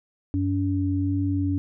sine tone pair together, 94.2 / 284.2 Hz, F#2 / C#4, +32 / +43 cents, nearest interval octave + perfect fifth, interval 1911 cents, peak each -24 dBFS, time 0.34-1.58 s, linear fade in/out 0 ms, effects none

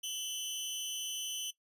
sawtooth tone with amplitude modulation, 3031 Hz, F#7, 41 cents sharp, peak -30 dBFS, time 0.03-1.51 s, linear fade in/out 10 ms, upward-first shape sine, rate 293 Hz, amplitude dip 65%, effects noise-tail reverb RT60 0.1 s tail -17 dB re dry + resampled to 32000 Hz

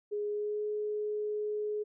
sine tone with pitch glide, 415.3 to 421.3 Hz, G#4 to G#4, 0 to +25 cents, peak -31 dBFS, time 0.11-1.84 s, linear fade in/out 20 ms, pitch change +25 cents, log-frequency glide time 0.28-0.63 s, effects none

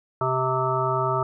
harmonic tone, 130 Hz, C3, 11 cents flat, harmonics 1 / 3 / 5 / 7 / 9 / 10, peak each -28 / -28 / -28 / -28 / -28 / -28 dBFS, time 0.21-1.23 s, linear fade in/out 2 ms, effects none

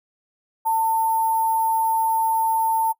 sine tone with sample-and-hold, 896 Hz, A5, 31 cents sharp, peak -17 dBFS, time 0.65-2.93 s, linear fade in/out 20 ms, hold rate 11025 Hz, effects noise-tail reverb RT60 0.1 s tail -21 dB re dry

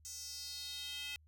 square tone with high-pass filter sweep, 287.4 Hz, D4, 37 cents flat, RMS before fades -45 dBFS, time 0.05-1.16 s, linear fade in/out 0 ms, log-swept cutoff 6500 to 2700 Hz, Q 3.7, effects added 77 Hz sine -62 dBFS peak until 1.27 s

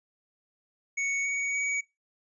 square tone with pitch steps, 2223 / 2241 / 2259 Hz, C#7 / C#7 / C#7, +4 / +18 / +32 cents, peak -28 dBFS, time 0.97-1.81 s, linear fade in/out 10 ms, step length 280 ms, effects noise-tail reverb RT60 0.2 s tail -19 dB re dry + resampled to 22050 Hz

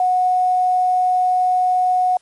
sine tone with quantisation, 733 Hz, F#5, 16 cents flat, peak -13 dBFS, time 0-2.17 s, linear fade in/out 2 ms, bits 7, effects white hiss -58 dBFS RMS until 2.21 s + MP3 48 kbps

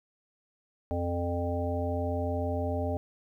harmonic tone with a mistuned harmonic, 87.31 Hz, F2, in tune, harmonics 1 / 3 / 5 / 7 / 9, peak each -31 / -35 / -37 / -34 / -38 dBFS, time 0.91-2.97 s, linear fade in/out 0 ms, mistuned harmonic 7, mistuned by -19 cents, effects 11-bit

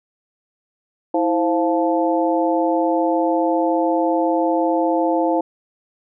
harmonic tone with a mistuned harmonic, 174.61 Hz, F3, in tune, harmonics 2 / 3 / 4 / 5, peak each -19 / -21 / -22 / -23 dBFS, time 1.14-5.41 s, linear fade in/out 5 ms, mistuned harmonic 2, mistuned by -120 cents, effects none

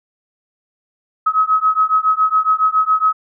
sine beating tone pair, 1274 / 1281.2 Hz, D#6 / E6, +41 / -50 cents, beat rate 7.2 Hz, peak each -15 dBFS, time 1.26-3.13 s, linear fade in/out 10 ms, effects none

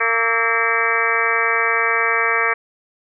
harmonic tone with a mistuned harmonic, 229.3 Hz, A#3, 28 cents flat, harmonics 2 / 3 / 4 / 5 / 6 / 7 / 8 / 9 / 10, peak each -25 / -29 / -29 / -23 / -25 / -23 / -22 / -24 / -22 dBFS, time 0-2.54 s, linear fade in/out 10 ms, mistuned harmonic 6, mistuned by -76 cents, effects none

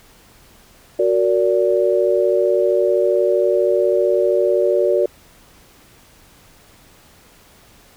sine chord, Gb augmented, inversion none, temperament just, 370 / 462.5 / 578.1 Hz, Gb4 / Bb4 / D5, 0 / -14 / -27 cents, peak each -17 / -19 / -17 dBFS, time 0.99-5.06 s, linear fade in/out 5 ms, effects pink hiss -49 dBFS RMS until 7.96 s

